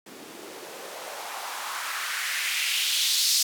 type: noise with band-pass filter sweep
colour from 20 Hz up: blue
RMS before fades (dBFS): -29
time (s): 0.06-3.43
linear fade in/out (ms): 5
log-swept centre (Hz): 250 to 5000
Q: 2.1
effects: none